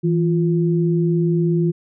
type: tone pair together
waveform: sine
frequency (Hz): 164.28 / 349.2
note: E3 / F4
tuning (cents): -6 / 0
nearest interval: octave + minor second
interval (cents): 1306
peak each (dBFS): -16 / -20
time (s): 0.03-1.72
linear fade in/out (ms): 20
effects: none